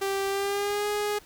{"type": "tone with pitch glide", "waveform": "sawtooth", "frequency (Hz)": [392, 415.3], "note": ["G4", "G#4"], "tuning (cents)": [0, 0], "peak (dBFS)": -22, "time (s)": [0.01, 1.19], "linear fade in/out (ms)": 10, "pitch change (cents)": 100, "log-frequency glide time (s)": [0.28, 0.87], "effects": ["pink hiss -53 dBFS RMS until 1.25 s"]}